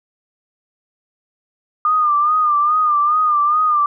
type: tone with vibrato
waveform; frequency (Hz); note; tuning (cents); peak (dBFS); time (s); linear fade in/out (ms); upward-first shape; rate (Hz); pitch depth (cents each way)
sine; 1209; D6; +50; -12; 1.85-3.86; 2; sine; 2.4; 62
effects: none